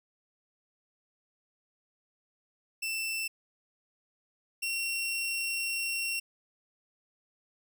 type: tone pair in turn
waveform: sawtooth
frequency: 2672 / 2731 Hz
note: E7 / F7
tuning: +23 / -39 cents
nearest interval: unison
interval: 38 cents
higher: second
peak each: -28 / -27 dBFS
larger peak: second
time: 2.82-3.28 / 4.62-6.2 s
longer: second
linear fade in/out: 10 ms
effects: none